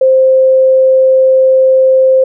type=tone; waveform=sine; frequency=524 Hz; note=C5; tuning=2 cents sharp; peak=-4 dBFS; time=0.01-2.24 s; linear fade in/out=5 ms; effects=none

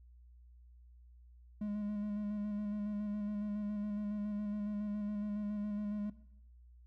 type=tone with vibrato; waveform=triangle; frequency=207.7 Hz; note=G#3; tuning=in tune; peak=-33 dBFS; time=1.61-6.1 s; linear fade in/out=5 ms; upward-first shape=square; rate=7.2 Hz; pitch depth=19 cents each way; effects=noise-tail reverb RT60 0.8 s tail -18 dB re dry + added 60 Hz sine -56 dBFS peak until 6.86 s

